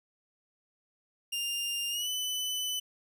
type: tone with pitch glide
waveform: sawtooth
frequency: 2802 to 3003 Hz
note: F7 to F#7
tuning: +5 to +25 cents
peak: -28 dBFS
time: 1.32-2.8 s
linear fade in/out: 10 ms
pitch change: +120 cents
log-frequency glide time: 1.9-2.09 s
effects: none